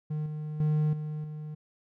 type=tone with level steps; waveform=triangle; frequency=152.5 Hz; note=D#3; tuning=34 cents flat; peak=-27 / -31 / -21 / -30 / -34 dBFS; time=0.1-1.55 s; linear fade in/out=10 ms; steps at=0.26 / 0.6 / 0.93 / 1.24 s; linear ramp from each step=2 ms; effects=none